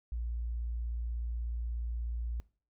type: tone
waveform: sine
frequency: 58.27 Hz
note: A#1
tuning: in tune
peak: -33 dBFS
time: 0.12-2.4 s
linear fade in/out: 0 ms
effects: noise-tail reverb RT60 0.4 s tail -21 dB re dry